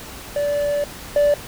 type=tone pair in turn; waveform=triangle; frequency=580 / 582.5 Hz; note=D5 / D5; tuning=-22 / -14 cents; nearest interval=unison; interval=8 cents; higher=second; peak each=-16 / -10 dBFS; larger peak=second; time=0.36-0.84 / 1.16-1.34 s; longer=first; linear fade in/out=2 ms; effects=tanh soft clip ceiling -7 dBFS + pink hiss -36 dBFS RMS until 1.47 s